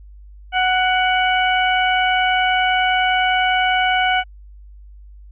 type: harmonic tone with a mistuned harmonic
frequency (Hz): 740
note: F#5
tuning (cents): 0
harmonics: 1 / 2 / 3 / 4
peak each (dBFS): -17 / -20 / -22 / -23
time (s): 0.52-4.24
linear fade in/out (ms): 50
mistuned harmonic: 3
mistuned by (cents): +27
effects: added 50 Hz sine -38 dBFS peak until 5.31 s